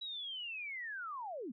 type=linear sweep; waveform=sine; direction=down; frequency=3919 to 203.4 Hz; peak=-40 dBFS; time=0.01-1.52 s; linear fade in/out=10 ms; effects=none